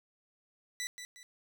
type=tone with echo; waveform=15% pulse; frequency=1975.5 Hz; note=B6; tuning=in tune; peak=-29 dBFS; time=0.8-0.87 s; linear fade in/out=0 ms; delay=180 ms; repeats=2; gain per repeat=-8 dB; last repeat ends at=1.23 s; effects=none